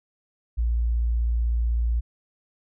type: tone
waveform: sine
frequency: 58 Hz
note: A#1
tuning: 8 cents flat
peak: -20 dBFS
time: 0.57-2.01 s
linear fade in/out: 20 ms
effects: none